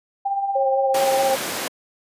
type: tone with tremolo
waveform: sine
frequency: 792 Hz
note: G5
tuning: 18 cents sharp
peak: -18 dBFS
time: 0.25-1.35 s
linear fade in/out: 10 ms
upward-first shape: sine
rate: 17 Hz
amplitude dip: 50%
type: tone with vibrato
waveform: sine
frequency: 539 Hz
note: C#5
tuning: 49 cents flat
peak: -18 dBFS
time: 0.55-1.36 s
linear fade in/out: 10 ms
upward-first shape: square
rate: 4.8 Hz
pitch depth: 16 cents each way
type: noise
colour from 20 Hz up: pink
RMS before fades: -25 dBFS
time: 0.94-1.68 s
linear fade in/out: 5 ms
effects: high-pass 300 Hz 12 dB/octave + resampled to 32000 Hz